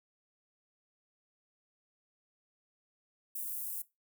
white high-pass noise, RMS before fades -39 dBFS, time 3.35-3.82 s, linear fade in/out 5 ms, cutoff 10000 Hz, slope 24 dB/octave, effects noise-tail reverb RT60 0.2 s tail -18 dB re dry

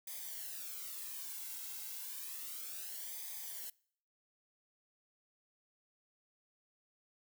blue noise with flanger, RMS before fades -45 dBFS, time 0.07-3.7 s, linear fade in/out 5 ms, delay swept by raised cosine 0.71 to 1.7 ms, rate 0.31 Hz, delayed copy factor -0.7, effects noise-tail reverb RT60 0.6 s tail -24 dB re dry

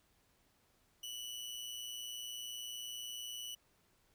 sawtooth tone with amplitude modulation, 2960 Hz, F#7, in tune, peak -37 dBFS, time 1.03-3.55 s, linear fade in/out 5 ms, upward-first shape sine, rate 120 Hz, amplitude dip 60%, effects pink hiss -73 dBFS RMS until 4.14 s

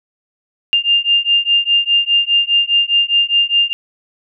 sine beating tone pair, 2800 / 2804.9 Hz, F7 / F7, +4 / +7 cents, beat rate 4.9 Hz, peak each -14 dBFS, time 0.73-3.73 s, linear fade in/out 0 ms, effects none

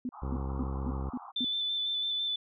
sine tone bursts, 250 Hz, B3, 21 cents sharp, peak -31 dBFS, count 6, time 0.05-1.446 s, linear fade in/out 2 ms, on 41 ms, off 230 ms
pink band-pass noise, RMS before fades -47 dBFS, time 0.12-1.32 s, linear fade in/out 20 ms, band 730 to 1300 Hz, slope 96 dB/octave
harmonic tone, 67 Hz, C2, 42 cents sharp, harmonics 1 / 2 / 3 / 4 / 5 / 6 / 7 / 8, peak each -33 / -39 / -43 / -45 / -47 / -49 / -50 / -51 dBFS, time 0.22-1.1 s, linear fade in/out 5 ms
sine tone with vibrato, 3520 Hz, A7, in tune, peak -29 dBFS, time 1.36-2.36 s, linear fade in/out 5 ms, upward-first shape square, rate 6 Hz, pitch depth 16 cents each way
effects none

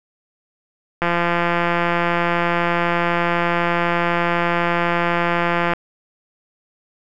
click train, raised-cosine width 0.5 ms, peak -4 dBFS, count 812, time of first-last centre 1.02-5.735 s, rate 172 Hz, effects none

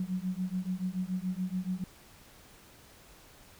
sine beating tone pair, 180.9 / 187.9 Hz, F#3 / F#3, -39 / +27 cents, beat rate 7 Hz, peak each -34 / -34 dBFS, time 0-1.84 s, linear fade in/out 2 ms, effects pink hiss -56 dBFS RMS until 3.59 s

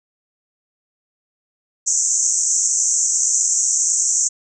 pink band-pass noise, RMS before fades -18 dBFS, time 1.86-4.29 s, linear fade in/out 20 ms, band 6000 to 7800 Hz, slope 96 dB/octave, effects none

